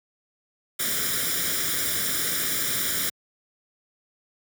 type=noise with comb filter; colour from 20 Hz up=white; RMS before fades=-26 dBFS; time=0.79-3.1 s; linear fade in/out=10 ms; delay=0.56 ms; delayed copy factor=+0.8; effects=high-pass 80 Hz 12 dB/octave